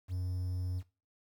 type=tone with quantisation; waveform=triangle; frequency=91.3 Hz; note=F#2; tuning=23 cents flat; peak=-31 dBFS; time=0.08-0.83 s; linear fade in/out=50 ms; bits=10; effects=noise-tail reverb RT60 0.3 s tail -17 dB re dry

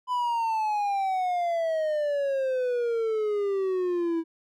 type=exponential sweep; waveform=triangle; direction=down; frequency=1007 to 325.1 Hz; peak=-22 dBFS; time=0.07-4.24 s; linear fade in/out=50 ms; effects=none

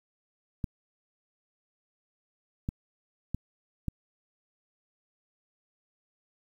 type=clicks; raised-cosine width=5 ms; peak=-18 dBFS; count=4; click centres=0.642 / 2.689 / 3.346 / 3.883 s; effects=9-bit

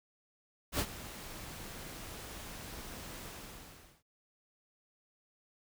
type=noise with ADSR envelope; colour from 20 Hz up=pink; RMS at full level=-31 dBFS; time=0.72-4.03 s; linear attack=73 ms; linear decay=62 ms; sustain=-15 dB; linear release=770 ms; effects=none

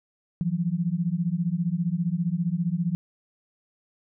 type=beating tone pair; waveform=sine; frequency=164.81 / 179.81 Hz; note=E3 / F#3; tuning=0 / -49 cents; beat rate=15 Hz; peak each=-26 dBFS; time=0.41-2.95 s; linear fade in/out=0 ms; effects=none

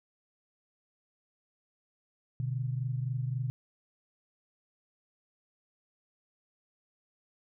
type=tone pair together; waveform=sine; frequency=123.47 / 147.22 Hz; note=B2 / D3; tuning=0 / +5 cents; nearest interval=minor third; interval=305 cents; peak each=-31 / -36 dBFS; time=2.4-3.5 s; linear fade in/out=0 ms; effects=none

